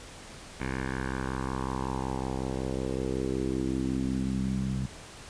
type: tone with low-pass filter sweep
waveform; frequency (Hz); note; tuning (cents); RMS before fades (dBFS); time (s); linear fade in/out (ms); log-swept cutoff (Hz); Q
10% pulse; 65.41; C2; 0; -31; 0.6-4.86; 5; 2100 to 160; 3
effects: pink hiss -46 dBFS RMS until 5.29 s + resampled to 22050 Hz